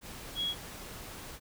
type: tone in noise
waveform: sine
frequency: 3322 Hz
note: G#7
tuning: in tune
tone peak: -30 dBFS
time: 0.35-0.55 s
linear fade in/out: 50 ms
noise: pink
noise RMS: -45 dBFS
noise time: 0.01-1.4 s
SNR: +12 dB
effects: none